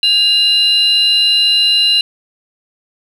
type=tone pair together; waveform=sine; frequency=2819 / 4013 Hz; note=F7 / B7; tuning=+16 / +27 cents; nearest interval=tritone; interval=611 cents; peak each=-10 dBFS; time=0.03-2.01 s; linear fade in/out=2 ms; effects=tanh soft clip ceiling -4 dBFS + 7-bit